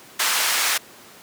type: band-pass noise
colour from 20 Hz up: pink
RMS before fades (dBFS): -21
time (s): 0.19-0.78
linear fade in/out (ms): 10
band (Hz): 1200 to 14000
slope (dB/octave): 12
effects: pink hiss -45 dBFS RMS until 1.22 s + high-pass 200 Hz 12 dB/octave